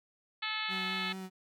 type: harmonic tone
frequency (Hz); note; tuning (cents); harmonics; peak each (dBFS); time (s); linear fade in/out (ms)
433.6; A4; -25; 2 / 3 / 4 / 5 / 6 / 7 / 8 / 9 / 10; -45 / -41 / -41 / -40 / -41 / -43 / -41 / -43 / -44; 0.42-1.13; 10
type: tone with vibrato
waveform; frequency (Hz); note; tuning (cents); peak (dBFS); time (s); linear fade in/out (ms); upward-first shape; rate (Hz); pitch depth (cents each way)
35% pulse; 188.1; F#3; +29; -38; 0.68-1.3; 50; triangle; 4.6; 17
effects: none